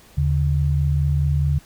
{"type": "tone pair together", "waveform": "sine", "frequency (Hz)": [77.5, 142.22], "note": ["D#2", "C#3"], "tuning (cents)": [-6, 45], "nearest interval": "major seventh", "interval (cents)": 1051, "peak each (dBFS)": -19, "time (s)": [0.17, 1.59], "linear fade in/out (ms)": 10, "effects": ["pink hiss -50 dBFS RMS until 1.65 s"]}